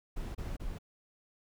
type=noise bursts; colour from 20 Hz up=brown; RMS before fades=-38 dBFS; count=3; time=0.16-0.786 s; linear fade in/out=10 ms; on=190 ms; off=28 ms; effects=none